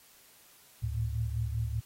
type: tone cluster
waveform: sine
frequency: 72.1 / 110.3 / 115.4 Hz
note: D2 / A2 / A#2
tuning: -31 / +5 / -17 cents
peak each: -34 / -32 / -37 dBFS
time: 0.82-1.81 s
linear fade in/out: 20 ms
effects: white hiss -59 dBFS RMS until 1.85 s + AAC 48 kbps